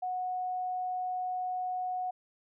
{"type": "tone", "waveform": "sine", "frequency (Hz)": 734, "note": "F#5", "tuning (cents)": -14, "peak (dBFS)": -31, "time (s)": [0.02, 2.11], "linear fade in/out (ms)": 10, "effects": []}